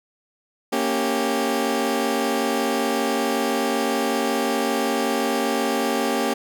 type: chord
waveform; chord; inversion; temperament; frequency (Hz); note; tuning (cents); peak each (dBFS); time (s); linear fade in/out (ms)
20% pulse; G diminished; first; equal with one note detuned; 231.9 / 277.2 / 392; Bb3 / Db4 / G4; -9 / 0 / 0; -20; 0.72-6.34; 10
effects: none